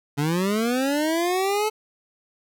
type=linear sweep; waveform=25% pulse; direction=up; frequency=138.9 to 436.5 Hz; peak=-17 dBFS; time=0.17-1.7 s; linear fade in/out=20 ms; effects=none